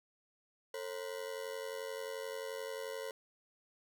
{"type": "ring-modulated tone", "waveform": "40% pulse", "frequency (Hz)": 493.9, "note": "B4", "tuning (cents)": 0, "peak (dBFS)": -36, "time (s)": [0.74, 3.11], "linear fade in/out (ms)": 2, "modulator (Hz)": 45.7, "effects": ["13-bit"]}